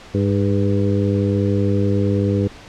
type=harmonic tone with a mistuned harmonic; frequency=100.9 Hz; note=G#2; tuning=49 cents flat; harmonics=1 / 2 / 3 / 4 / 5; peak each=-18 / -21 / -23 / -24 / -25 dBFS; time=0.14-2.48 s; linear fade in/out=10 ms; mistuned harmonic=5; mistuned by=-35 cents; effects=pink hiss -40 dBFS RMS until 2.68 s + low-pass 5000 Hz 12 dB/octave